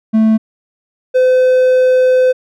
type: tone pair in turn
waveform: triangle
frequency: 220 / 510.7 Hz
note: A3 / C5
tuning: 0 / -42 cents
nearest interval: octave + minor third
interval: 1458 cents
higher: second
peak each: -5 dBFS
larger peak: neither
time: 0.13-0.38 / 1.14-2.33 s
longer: second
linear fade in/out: 20 ms
effects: none